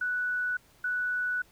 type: tone pair in turn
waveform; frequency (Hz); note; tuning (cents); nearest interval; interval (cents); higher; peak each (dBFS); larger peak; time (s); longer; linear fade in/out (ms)
sine; 1480 / 1480; F#6 / F#6; 0 / 0; unison; 0; neither; -27; neither; 0.01-0.57 / 0.84-1.42; second; 5
effects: pink hiss -61 dBFS RMS until 1.51 s